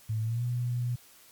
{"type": "tone with pitch glide", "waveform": "sine", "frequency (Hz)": [110, 122.05], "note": ["A2", "B2"], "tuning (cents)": [0, -20], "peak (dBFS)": -27, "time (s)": [0.09, 0.96], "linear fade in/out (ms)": 10, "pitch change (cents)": 180, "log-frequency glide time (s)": [0.22, 0.44], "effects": ["white hiss -56 dBFS RMS until 1.31 s", "MP3 96 kbps"]}